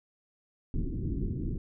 pink low-pass noise, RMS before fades -32 dBFS, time 0.74-1.58 s, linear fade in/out 2 ms, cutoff 360 Hz, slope 48 dB/octave, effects none

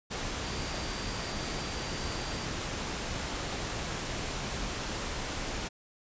sine tone in noise, 4699 Hz, D8, in tune, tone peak -46 dBFS, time 0.43-2.47 s, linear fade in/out 20 ms, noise pink, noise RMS -35 dBFS, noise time 0.1-5.69 s, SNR -14 dB, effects resampled to 16000 Hz

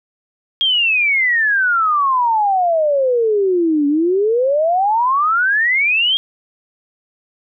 sine exponential two-way sweep, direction down then up, 3267 to 282.2 to 3267 Hz, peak -12 dBFS, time 0.61-6.17 s, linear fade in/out 0 ms, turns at 3.87 s, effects none

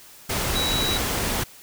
sine tone in noise, 3900 Hz, B7, 23 cents flat, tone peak -24 dBFS, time 0.55-0.98 s, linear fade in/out 10 ms, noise pink, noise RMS -25 dBFS, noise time 0.29-1.44 s, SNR -2 dB, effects white hiss -47 dBFS RMS until 1.62 s

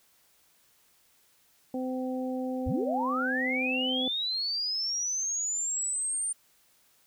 harmonic tone, 256.7 Hz, C4, 33 cents flat, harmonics 1 / 2 / 3, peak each -31 / -35 / -41 dBFS, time 1.74-4.08 s, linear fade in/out 2 ms
sine linear sweep, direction up, 37.78 to 9010 Hz, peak -28 dBFS, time 2.66-6.33 s, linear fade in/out 10 ms
effects white hiss -65 dBFS RMS until 7.06 s

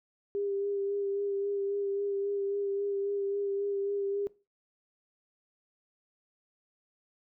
sine tone with vibrato, 400 Hz, G4, 35 cents sharp, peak -29 dBFS, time 0.35-4.27 s, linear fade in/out 0 ms, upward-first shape sine, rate 3.7 Hz, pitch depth 20 cents each way, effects noise-tail reverb RT60 0.3 s tail -20 dB re dry

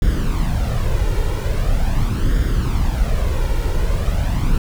brown noise with flanger, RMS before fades -17 dBFS, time 0.02-4.58 s, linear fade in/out 2 ms, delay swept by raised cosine 0.58 to 2.18 ms, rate 0.42 Hz, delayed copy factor +0.6, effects none

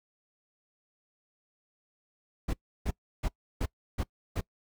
brown noise bursts, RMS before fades -29 dBFS, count 6, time 2.48-4.41 s, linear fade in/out 10 ms, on 55 ms, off 320 ms, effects noise-tail reverb RT60 0.1 s tail -23 dB re dry

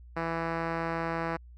5% pulse tone with low-pass filter, 165.5 Hz, E3, 7 cents sharp, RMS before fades -32 dBFS, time 0.16-1.37 s, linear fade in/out 10 ms, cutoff 2000 Hz, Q 0.58, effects added 60 Hz sine -47 dBFS peak until 1.57 s

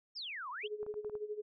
sine exponential two-way sweep, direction down then up, 5550 to 947 to 3469 Hz, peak -40 dBFS, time 0.15-0.68 s, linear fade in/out 20 ms, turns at 0.5 s
sine tone with tremolo, 421.4 Hz, G#4, 25 cents sharp, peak -35 dBFS, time 0.63-1.42 s, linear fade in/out 20 ms, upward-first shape sine, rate 12 Hz, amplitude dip 80%
clicks, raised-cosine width 1 ms, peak -38 dBFS, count 6, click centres 0.83 / 0.865 / 0.941 / 1.047 / 1.097 / 1.153 s
effects none

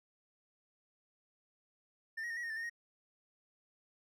triangle tone with pitch steps, 1796 / 1892 / 1828 / 1920 / 1847 / 1766 / 1834 / 1874 Hz, A6 / A#6 / A#6 / B6 / A#6 / A6 / A#6 / A#6, +35 / +25 / -34 / -49 / -16 / +6 / -29 / +9 cents, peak -36 dBFS, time 2.17-2.698 s, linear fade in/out 10 ms, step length 66 ms, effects none

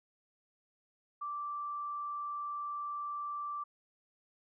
sine tone, 1170 Hz, D6, 7 cents flat, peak -36 dBFS, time 1.21-3.64 s, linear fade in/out 10 ms, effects none

